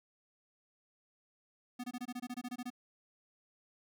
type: tone bursts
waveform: square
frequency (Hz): 246.9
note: B3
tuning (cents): 0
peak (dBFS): -39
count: 13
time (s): 1.79-2.703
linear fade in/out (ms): 10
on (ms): 49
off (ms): 23
effects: none